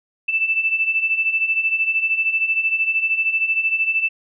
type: beating tone pair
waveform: sine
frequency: 2637 / 2650 Hz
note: E7 / E7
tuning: 0 / +9 cents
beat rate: 13 Hz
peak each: -23 / -18 dBFS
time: 0.28-4.09 s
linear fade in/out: 10 ms
effects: none